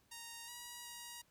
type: tone with pitch steps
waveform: 5% pulse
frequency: 930 / 961 / 952 Hz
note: A#5 / B5 / A#5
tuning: -4 / -48 / +36 cents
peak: -36 dBFS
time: 0.11-1.22 s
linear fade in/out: 10 ms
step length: 370 ms
effects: pink hiss -73 dBFS RMS until 1.3 s